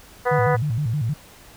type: harmonic tone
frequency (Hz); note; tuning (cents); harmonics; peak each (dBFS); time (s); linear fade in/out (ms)
246.9; B3; 0; 2 / 3 / 4 / 5 / 6 / 7 / 8; -20 / -24 / -26 / -28 / -30 / -31 / -32; 0.25-0.57; 20
type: tone with vibrato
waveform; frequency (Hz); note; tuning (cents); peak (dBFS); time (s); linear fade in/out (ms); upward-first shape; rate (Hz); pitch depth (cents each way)
sine; 129.9; C3; -12; -20; 0.31-1.14; 10; square; 6.4; 240
effects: pink hiss -47 dBFS RMS until 1.56 s